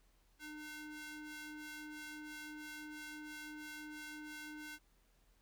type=ring-modulated tone; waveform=sawtooth; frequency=607 Hz; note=D#5; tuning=43 cents flat; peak=-40 dBFS; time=0.39-4.79 s; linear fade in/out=50 ms; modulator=909 Hz; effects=added 41 Hz sine -70 dBFS peak until 5.41 s + pink hiss -75 dBFS RMS until 5.41 s